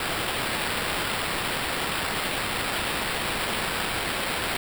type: noise with sample-and-hold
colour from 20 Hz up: white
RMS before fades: -28 dBFS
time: 0-4.57 s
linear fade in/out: 2 ms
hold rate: 6300 Hz
effects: none